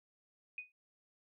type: tone with exponential decay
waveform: sine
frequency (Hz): 2489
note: D#7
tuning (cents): 0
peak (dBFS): -37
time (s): 0.58-0.72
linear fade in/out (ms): 2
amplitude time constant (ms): 29
effects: none